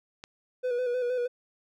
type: click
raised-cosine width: 0.2 ms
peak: -24 dBFS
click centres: 0.239 s
type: tone with vibrato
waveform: triangle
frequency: 493.9 Hz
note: B4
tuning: in tune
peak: -24 dBFS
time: 0.63-1.28 s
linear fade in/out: 20 ms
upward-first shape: square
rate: 6.4 Hz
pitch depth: 35 cents each way
effects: none